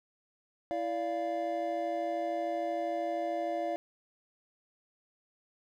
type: tone cluster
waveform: triangle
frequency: 330.7 / 581 / 694 Hz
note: E4 / D5 / F5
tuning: +6 / -19 / -11 cents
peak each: -36 / -33 / -32 dBFS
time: 0.71-3.76 s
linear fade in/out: 0 ms
effects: none